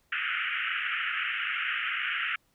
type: band-pass noise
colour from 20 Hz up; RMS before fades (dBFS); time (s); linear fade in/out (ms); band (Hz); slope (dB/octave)
pink; -31; 0.12-2.36; 5; 1300 to 3000; 96
effects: pink hiss -70 dBFS RMS until 2.54 s